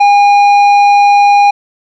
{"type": "tone with tanh clipping", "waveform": "triangle", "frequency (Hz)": 813, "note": "G#5", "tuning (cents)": -37, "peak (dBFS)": -5, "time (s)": [0, 1.51], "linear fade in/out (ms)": 10, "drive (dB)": 13, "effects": []}